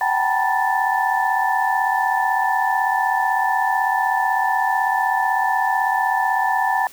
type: tone cluster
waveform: sine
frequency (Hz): 757 / 793 / 892 / 970 / 1761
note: F#5 / G5 / A5 / B5 / A6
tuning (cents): +39 / +20 / +23 / -31 / +1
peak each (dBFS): -23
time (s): 0.01-6.87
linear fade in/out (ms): 2
effects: white hiss -44 dBFS RMS until 6.92 s